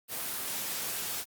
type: noise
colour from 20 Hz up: white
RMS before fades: -35 dBFS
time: 0.08-1.25 s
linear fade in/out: 50 ms
effects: high-pass 100 Hz 12 dB/octave + Opus 24 kbps